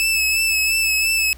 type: tone with vibrato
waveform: sawtooth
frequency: 2612 Hz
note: E7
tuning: 17 cents flat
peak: -13 dBFS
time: 0-1.33 s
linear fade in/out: 0 ms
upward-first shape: sine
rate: 2.9 Hz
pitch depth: 28 cents each way
effects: added 60 Hz sine -38 dBFS peak until 1.37 s + pink hiss -48 dBFS RMS until 1.37 s